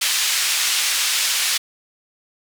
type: band-pass noise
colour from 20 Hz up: pink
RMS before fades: -20 dBFS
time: 0.01-1.58 s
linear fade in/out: 10 ms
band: 2500 to 10000 Hz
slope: 12 dB/octave
effects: none